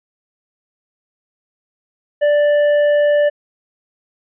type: tone with tanh clipping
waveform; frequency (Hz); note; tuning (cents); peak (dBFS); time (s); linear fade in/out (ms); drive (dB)
sine; 587.3; D5; 0; -12; 2.21-3.3; 20; 8
effects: resampled to 8000 Hz